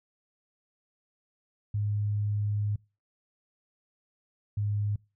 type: tone pair in turn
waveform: sine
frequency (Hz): 103.8 / 103.43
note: G#2 / G#2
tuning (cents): 0 / -7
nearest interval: unison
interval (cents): 7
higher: first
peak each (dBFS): -26 / -26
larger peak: neither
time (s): 1.74-2.76 / 4.57-4.96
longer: first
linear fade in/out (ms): 5
effects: noise-tail reverb RT60 0.3 s tail -25 dB re dry